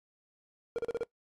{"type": "tone bursts", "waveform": "triangle", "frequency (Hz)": 466.2, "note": "A#4", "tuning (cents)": 0, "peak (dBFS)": -27, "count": 5, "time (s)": [0.76, 1.033], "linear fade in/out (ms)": 0, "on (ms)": 25, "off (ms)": 37, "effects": ["noise-tail reverb RT60 0.1 s tail -20 dB re dry", "AAC 32 kbps"]}